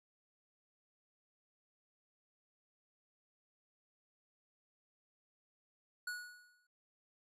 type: tone with exponential decay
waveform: square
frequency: 1462 Hz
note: F#6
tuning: 21 cents flat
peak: -38 dBFS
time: 6.07-6.67 s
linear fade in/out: 5 ms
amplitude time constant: 130 ms
effects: resampled to 32000 Hz